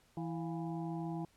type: harmonic tone with a mistuned harmonic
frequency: 164.81 Hz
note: E3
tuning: in tune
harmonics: 1 / 2 / 4 / 5 / 6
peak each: -39 / -41 / -48 / -48 / -54 dBFS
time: 0.17-1.25 s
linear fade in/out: 2 ms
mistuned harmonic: 4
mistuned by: +97 cents
effects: pink hiss -69 dBFS RMS until 1.36 s + low-pass 12000 Hz 12 dB/octave